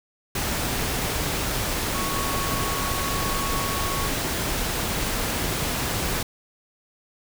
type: tone in noise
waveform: sine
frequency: 1108.7 Hz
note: C#6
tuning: in tune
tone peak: -30 dBFS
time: 1.94-4.08 s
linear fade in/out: 5 ms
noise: pink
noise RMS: -26 dBFS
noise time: 0.35-6.23 s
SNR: -7 dB
effects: none